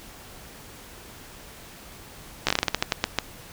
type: slowing click train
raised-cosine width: 0.2 ms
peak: -3 dBFS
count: 13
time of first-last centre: 2.47-3.187 s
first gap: 15 ms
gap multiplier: 1.23
effects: pink hiss -45 dBFS RMS until 3.52 s